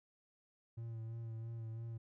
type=tone with vibrato; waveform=triangle; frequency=113.9 Hz; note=A#2; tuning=40 cents flat; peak=-40 dBFS; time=0.77-1.98 s; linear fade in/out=10 ms; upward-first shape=sine; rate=3 Hz; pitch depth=29 cents each way; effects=none